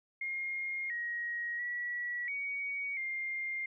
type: tone with pitch steps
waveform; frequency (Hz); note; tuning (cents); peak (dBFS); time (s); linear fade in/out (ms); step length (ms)
sine; 2134 / 1892 / 1936 / 2247 / 2112; C7 / A#6 / B6 / C#7 / C7; +34 / +25 / -35 / +23 / +16; -34; 0.21-3.66; 5; 690
effects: none